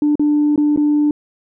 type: tone with dropouts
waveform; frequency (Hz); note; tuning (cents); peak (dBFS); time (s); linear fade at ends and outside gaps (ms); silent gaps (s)
sine; 296.2; D4; +15; -10; 0.02-1.11; 2; 0.155-0.195 / 0.56-0.577 / 0.762-0.774
effects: tanh soft clip ceiling -8 dBFS